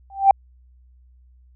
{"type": "tone with exponential growth", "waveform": "sine", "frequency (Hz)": 784, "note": "G5", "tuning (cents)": 0, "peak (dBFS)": -4, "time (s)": [0.1, 0.31], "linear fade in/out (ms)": 2, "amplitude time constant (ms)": 44, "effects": ["tanh soft clip ceiling -1 dBFS", "added 62 Hz sine -49 dBFS peak until 1.55 s"]}